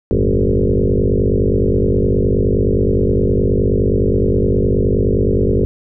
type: tone with frequency modulation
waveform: sine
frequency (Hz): 166.5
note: E3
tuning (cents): +18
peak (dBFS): -11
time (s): 0.11-5.65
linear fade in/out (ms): 0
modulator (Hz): 49.6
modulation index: 6.1
effects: none